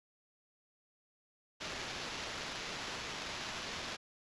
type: noise with sample-and-hold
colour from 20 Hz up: white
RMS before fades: -42 dBFS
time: 1.6-3.97 s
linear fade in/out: 20 ms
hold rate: 8820 Hz
effects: resampled to 22050 Hz